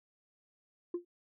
sine tone with exponential decay, 349.2 Hz, F4, in tune, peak -27 dBFS, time 0.94-1.05 s, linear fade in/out 5 ms, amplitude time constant 23 ms, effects tanh soft clip ceiling -29 dBFS

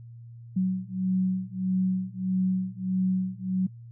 sine beating tone pair, 185.6 / 187.2 Hz, F#3 / F#3, +6 / +20 cents, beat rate 1.6 Hz, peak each -27 dBFS, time 0.56-3.67 s, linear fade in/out 10 ms, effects noise-tail reverb RT60 0.1 s tail -24 dB re dry + added 117 Hz sine -42 dBFS peak until 3.91 s

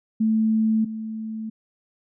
sine tone pair in turn, 220 / 220 Hz, A3 / A3, 0 / 0 cents, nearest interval unison, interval 0 cents, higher neither, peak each -17 / -28 dBFS, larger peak first, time 0.2-0.85 / 0.85-1.5 s, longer neither, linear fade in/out 10 ms, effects none

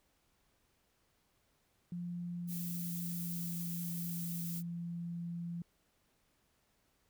sine tone with pitch glide, 174.61 to 171.02 Hz, F3 to F3, 0 to -36 cents, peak -38 dBFS, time 1.92-5.62 s, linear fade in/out 2 ms, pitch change -36 cents, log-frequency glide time 2.06-4.37 s
violet noise, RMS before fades -44 dBFS, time 2.47-4.63 s, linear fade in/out 50 ms
effects pink hiss -75 dBFS RMS until 7.09 s

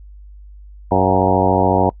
harmonic tone with a mistuned harmonic, 93.9 Hz, F#2, 26 cents sharp, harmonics 1 / 2 / 3 / 4 / 5 / 6 / 7 / 8 / 9 / 10, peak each -21 / -21 / -21 / -21 / -21 / -21 / -21 / -21 / -21 / -21 dBFS, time 0.91-1.9 s, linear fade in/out 5 ms, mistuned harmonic 7, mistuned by +50 cents, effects noise-tail reverb RT60 0.1 s tail -25 dB re dry + added 50 Hz sine -36 dBFS peak until 2 s

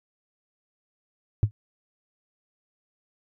sine tone with exponential decay, 105.6 Hz, G#2, 29 cents sharp, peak -10 dBFS, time 1.43-1.51 s, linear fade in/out 0 ms, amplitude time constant 16 ms, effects tanh soft clip ceiling -12 dBFS

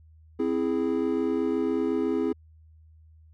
triangle chord, C augmented, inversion none, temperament equal, 261.6 / 329.6 / 415.3 Hz, C4 / E4 / G#4, 0 / 0 / 0 cents, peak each -26 dBFS, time 0.39-2.33 s, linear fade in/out 10 ms, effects added 79 Hz sine -51 dBFS peak until 3.33 s

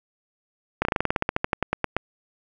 slowing click train, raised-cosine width 0.5 ms, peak -6 dBFS, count 18, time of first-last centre 0.82-1.966 s, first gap 31 ms, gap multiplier 1.09, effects none

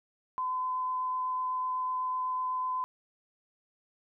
sine tone with vibrato, 1018 Hz, C6, 48 cents flat, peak -29 dBFS, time 0.38-2.84 s, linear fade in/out 0 ms, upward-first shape triangle, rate 8 Hz, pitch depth 8 cents each way, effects none

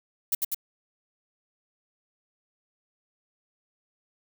violet noise with echo, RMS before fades -24 dBFS, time 0.32-0.35 s, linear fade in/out 5 ms, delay 98 ms, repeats 2, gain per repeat -2 dB, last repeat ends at 0.546 s, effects none

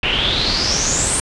pink noise with low-pass filter sweep, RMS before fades -18 dBFS, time 0.03-1.2 s, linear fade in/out 2 ms, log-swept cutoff 2700 to 9100 Hz, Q 8.6, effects resampled to 24000 Hz

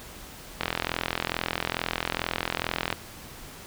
click train, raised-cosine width 0.3 ms, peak -9 dBFS, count 99, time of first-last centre 0.61-2.927 s, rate 42.3 Hz, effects pink hiss -44 dBFS RMS until 3.66 s

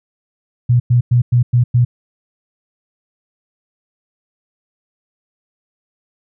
sine tone bursts, 121.8 Hz, B2, 24 cents flat, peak -8 dBFS, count 6, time 0.69-1.85 s, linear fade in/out 10 ms, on 110 ms, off 100 ms, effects none

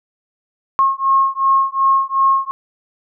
sine beating tone pair, 1080 / 1082.7 Hz, C#6 / C#6, -45 / -41 cents, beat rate 2.7 Hz, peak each -15 dBFS, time 0.79-2.51 s, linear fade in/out 0 ms, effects none

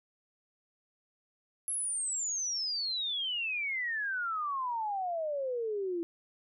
sine exponential sweep, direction down, 11170 to 331.2 Hz, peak -31 dBFS, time 1.68-6.03 s, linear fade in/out 0 ms, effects none

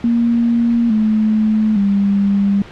sine tone with pitch steps, 234.5 / 216.3 / 199.48 Hz, A#3 / A3 / G3, +11 / -29 / +30 cents, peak -11 dBFS, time 0.04-2.62 s, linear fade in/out 2 ms, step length 860 ms, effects pink hiss -36 dBFS RMS until 2.71 s + low-pass 3000 Hz 12 dB/octave

